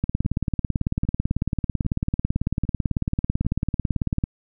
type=two click trains; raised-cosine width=5 ms; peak=-24 / -9 dBFS; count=5 / 77; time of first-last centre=0.25-3.45 / 0.04-4.239 s; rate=1.25 / 18.1 Hz; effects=none